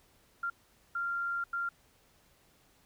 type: tone bursts at uneven times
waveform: sine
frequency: 1388 Hz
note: F6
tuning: 11 cents flat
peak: -31 dBFS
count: 3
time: 0.43-0.5 / 0.95-1.44 / 1.53-1.69 s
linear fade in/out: 5 ms
effects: pink hiss -66 dBFS RMS until 2.85 s